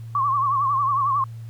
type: tone with vibrato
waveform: sine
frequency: 1108.7 Hz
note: C#6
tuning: in tune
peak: -18 dBFS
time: 0.15-1.24 s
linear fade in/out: 2 ms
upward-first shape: triangle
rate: 11 Hz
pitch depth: 110 cents each way
effects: added 114 Hz sine -33 dBFS peak until 1.49 s + pink hiss -57 dBFS RMS until 1.49 s